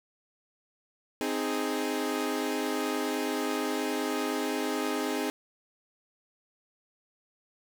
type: chord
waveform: sawtooth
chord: Ab major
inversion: first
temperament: equal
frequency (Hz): 261.6 / 311.1 / 415.3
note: C4 / Eb4 / Ab4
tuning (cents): 0 / 0 / 0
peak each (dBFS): -29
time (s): 1.21-5.3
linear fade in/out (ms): 0
effects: none